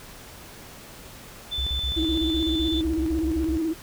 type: tone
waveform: sine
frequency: 3520 Hz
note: A7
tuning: in tune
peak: -26 dBFS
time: 1.51-2.82 s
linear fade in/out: 20 ms
type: tone bursts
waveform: sine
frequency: 66.2 Hz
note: C2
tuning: 21 cents sharp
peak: -25 dBFS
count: 16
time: 1.58-3.571 s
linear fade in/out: 0 ms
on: 86 ms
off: 41 ms
type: tone with vibrato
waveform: sine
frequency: 321.9 Hz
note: E4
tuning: 41 cents flat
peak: -22 dBFS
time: 1.96-3.74 s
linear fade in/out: 20 ms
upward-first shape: square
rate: 16 Hz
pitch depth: 46 cents each way
effects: tanh soft clip ceiling -15 dBFS + pink hiss -44 dBFS RMS until 3.82 s